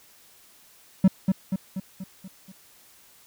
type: tone with echo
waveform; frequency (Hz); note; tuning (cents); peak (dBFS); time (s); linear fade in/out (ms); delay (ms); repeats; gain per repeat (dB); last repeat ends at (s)
triangle; 190; F#3; +46; -10; 1.04-1.08; 5; 240; 6; -5; 2.52
effects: white hiss -55 dBFS RMS until 3.26 s